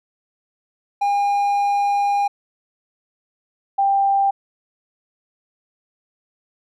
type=tone pair in turn; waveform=triangle / sine; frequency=809 / 790.5 Hz; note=G#5 / G5; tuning=-46 / +14 cents; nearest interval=unison; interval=40 cents; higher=first; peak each=-14 dBFS; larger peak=neither; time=1.01-2.28 / 3.78-4.31 s; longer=first; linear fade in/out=10 ms; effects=none